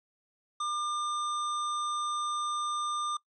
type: tone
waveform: square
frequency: 1200 Hz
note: D6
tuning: 37 cents sharp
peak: -31 dBFS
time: 0.6-3.17 s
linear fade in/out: 5 ms
effects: noise-tail reverb RT60 0.1 s tail -21 dB re dry + resampled to 22050 Hz